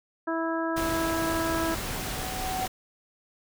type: harmonic tone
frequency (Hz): 327.9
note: E4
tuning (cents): -9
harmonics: 1 / 2 / 3 / 4 / 5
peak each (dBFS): -29 / -32 / -34 / -35 / -36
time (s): 0.27-1.75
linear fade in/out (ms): 10
type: noise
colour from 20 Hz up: pink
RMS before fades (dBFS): -33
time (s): 0.76-2.68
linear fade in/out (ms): 10
type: tone with exponential growth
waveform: sine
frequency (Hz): 750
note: F#5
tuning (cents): +23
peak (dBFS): -27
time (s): 1.18-2.66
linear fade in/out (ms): 5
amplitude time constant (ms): 320
effects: none